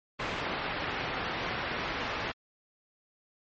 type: low-pass noise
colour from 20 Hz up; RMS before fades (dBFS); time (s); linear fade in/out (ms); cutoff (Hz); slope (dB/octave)
white; -34; 0.19-2.32; 10; 2200; 12
effects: low-pass 5000 Hz 12 dB/octave + MP3 32 kbps